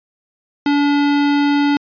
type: tone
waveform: square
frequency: 287.4 Hz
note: D4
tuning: 37 cents flat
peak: -13 dBFS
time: 0.66-1.77 s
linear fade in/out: 2 ms
effects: resampled to 11025 Hz